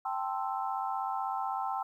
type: chord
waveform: sine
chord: A minor seventh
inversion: third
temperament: equal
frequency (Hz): 784 / 880 / 1046.5 / 1318.5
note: G5 / A5 / C6 / E6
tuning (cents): 0 / 0 / 0 / 0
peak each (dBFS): -34 / -37 / -38 / -39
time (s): 0.05-1.83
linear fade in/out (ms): 5
effects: 11-bit